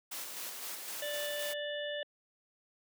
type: noise with tremolo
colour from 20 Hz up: white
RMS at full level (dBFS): -41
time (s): 0.11-1.54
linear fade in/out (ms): 10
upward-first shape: square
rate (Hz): 3.9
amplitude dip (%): 30
type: harmonic tone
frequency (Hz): 587.3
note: D5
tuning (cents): 0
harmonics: 1 / 3 / 5 / 6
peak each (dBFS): -37 / -42 / -44 / -45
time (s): 1.02-2.03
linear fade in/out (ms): 2
effects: high-pass 300 Hz 12 dB/octave